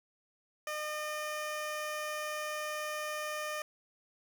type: tone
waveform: 15% pulse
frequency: 607 Hz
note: D#5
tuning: 43 cents flat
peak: -29 dBFS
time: 0.67-3.62 s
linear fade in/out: 2 ms
effects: none